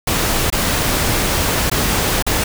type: noise with dropouts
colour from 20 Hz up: pink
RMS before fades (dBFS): -17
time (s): 0.07-2.44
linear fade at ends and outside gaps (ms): 5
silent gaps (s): 0.502-0.524 / 1.699-1.714 / 2.225-2.265
effects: none